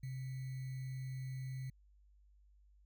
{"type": "tone with sample-and-hold", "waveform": "sine", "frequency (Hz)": 130.8, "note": "C3", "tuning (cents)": 0, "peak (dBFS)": -40, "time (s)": [0.03, 1.7], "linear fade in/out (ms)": 5, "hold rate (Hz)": 2100, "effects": ["added 50 Hz sine -63 dBFS peak until 2.85 s"]}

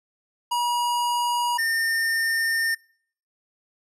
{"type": "tone pair in turn", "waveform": "square", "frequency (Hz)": [961, 1814.1], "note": ["B5", "A#6"], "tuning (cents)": [-48, -48], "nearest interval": "major seventh", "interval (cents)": 1100, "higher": "second", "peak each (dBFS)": -22, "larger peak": "neither", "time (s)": [[0.51, 1.58], [1.58, 2.75]], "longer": "second", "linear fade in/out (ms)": 10, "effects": ["noise-tail reverb RT60 0.6 s tail -26 dB re dry", "resampled to 32000 Hz"]}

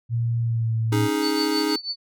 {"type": "tone with pitch glide", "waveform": "sine", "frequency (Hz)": [116.8, 112.56], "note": ["A#2", "A2"], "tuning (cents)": [4, 40], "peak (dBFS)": -20, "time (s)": [0.09, 1.09], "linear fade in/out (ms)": 50, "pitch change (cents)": -64, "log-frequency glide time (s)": [0.4, 0.74]}
{"type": "chord", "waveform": "square", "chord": "C# suspended second", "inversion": "none", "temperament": "just", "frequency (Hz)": [277.2, 311.8, 415.8], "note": ["C#4", "D#4", "G#4"], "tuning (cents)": [0, 4, 2], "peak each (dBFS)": [-29, -24, -27], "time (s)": [0.92, 1.76], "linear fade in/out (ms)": 5}
{"type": "tone with tremolo", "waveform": "sine", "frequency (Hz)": 4495, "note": "C#8", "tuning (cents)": 23, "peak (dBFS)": -23, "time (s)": [1.21, 1.96], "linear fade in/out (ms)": 50, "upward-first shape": "triangle", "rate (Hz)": 6.1, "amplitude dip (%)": 95}
{"effects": []}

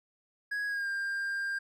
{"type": "tone with pitch glide", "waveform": "triangle", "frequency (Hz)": [1661.2, 1597.2], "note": ["G#6", "G6"], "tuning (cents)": [0, 32], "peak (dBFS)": -29, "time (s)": [0.51, 1.59], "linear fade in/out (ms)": 10, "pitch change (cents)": -68, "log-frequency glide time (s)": [0.67, 0.88], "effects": []}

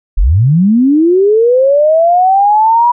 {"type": "linear sweep", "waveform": "sine", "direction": "up", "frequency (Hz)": [30.46, 974], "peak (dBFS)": -5, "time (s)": [0.17, 2.92], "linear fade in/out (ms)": 10, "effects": []}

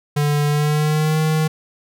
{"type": "tone with pitch glide", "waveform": "square", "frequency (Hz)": [146.83, 156.46], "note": ["D3", "D#3"], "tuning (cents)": [0, 10], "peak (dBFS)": -16, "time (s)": [0.16, 1.48], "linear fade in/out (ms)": 10, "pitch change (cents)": 110, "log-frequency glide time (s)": [0.47, 1.18], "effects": []}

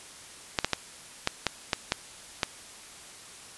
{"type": "clicks", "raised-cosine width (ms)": 0.2, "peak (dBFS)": -6, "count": 8, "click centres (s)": [0.588, 0.646, 0.733, 1.274, 1.467, 1.732, 1.921, 2.432], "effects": ["white hiss -47 dBFS RMS until 3.57 s", "resampled to 24000 Hz"]}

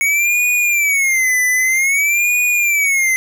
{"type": "tone with vibrato", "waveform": "square", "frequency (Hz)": 2217, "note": "C#7", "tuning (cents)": 0, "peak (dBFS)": -13, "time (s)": [0.01, 3.16], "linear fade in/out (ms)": 0, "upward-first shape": "sine", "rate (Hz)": 0.52, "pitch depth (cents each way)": 180, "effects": []}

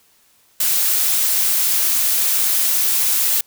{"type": "noise", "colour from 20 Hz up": "blue", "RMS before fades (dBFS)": -17, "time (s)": [0.6, 3.41], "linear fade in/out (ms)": 5, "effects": ["white hiss -56 dBFS RMS until 3.46 s"]}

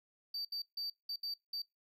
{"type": "tone bursts at uneven times", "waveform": "triangle", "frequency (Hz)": 4628, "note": "D8", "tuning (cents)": -26, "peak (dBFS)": -36, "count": 6, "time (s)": [[0.34, 0.45], [0.52, 0.62], [0.77, 0.9], [1.09, 1.16], [1.23, 1.34], [1.53, 1.62]], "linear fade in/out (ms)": 5, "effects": ["noise-tail reverb RT60 0.2 s tail -22 dB re dry"]}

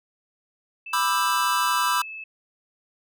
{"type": "tone with pitch glide", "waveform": "sine", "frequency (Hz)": [2638, 2611], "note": ["E7", "E7"], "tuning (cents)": [1, -17], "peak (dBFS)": -34, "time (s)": [0.86, 2.24], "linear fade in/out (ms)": 5, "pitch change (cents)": -18, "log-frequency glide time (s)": [1.6, 2.04]}
{"type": "chord", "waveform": "square", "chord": "E minor seventh", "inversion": "second", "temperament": "just", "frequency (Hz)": [988.9, 1186.7, 1318.5, 1582.2], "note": ["B5", "D6", "E6", "G6"], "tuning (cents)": [2, 18, 0, 16], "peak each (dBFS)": [-25, -27, -27, -30], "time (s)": [0.93, 2.02], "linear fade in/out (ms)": 5}
{"effects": []}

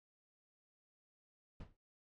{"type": "noise with exponential decay", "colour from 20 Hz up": "brown", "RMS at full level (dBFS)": -42, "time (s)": [1.6, 1.77], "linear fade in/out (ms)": 5, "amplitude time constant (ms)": 35, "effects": ["low-pass 4000 Hz 12 dB/octave", "MP3 96 kbps"]}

